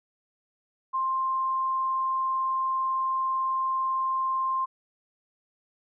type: tone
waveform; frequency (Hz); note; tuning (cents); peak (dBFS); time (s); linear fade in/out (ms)
sine; 1053; C6; +11; -24; 0.93-4.66; 20
effects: none